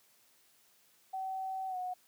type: tone with pitch glide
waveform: sine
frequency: 762 to 731 Hz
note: G5 to F#5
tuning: -49 to -21 cents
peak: -35 dBFS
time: 1.13-1.94 s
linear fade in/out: 10 ms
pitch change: -72 cents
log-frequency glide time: 1.68-1.77 s
effects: white hiss -67 dBFS RMS until 2.07 s + high-pass 100 Hz 12 dB/octave